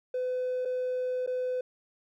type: tone with dropouts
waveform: triangle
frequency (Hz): 505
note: B4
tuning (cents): +39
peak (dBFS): -25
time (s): 0.14-1.61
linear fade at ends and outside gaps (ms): 5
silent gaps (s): 0.651-0.655 / 1.264-1.274
effects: tanh soft clip ceiling -24 dBFS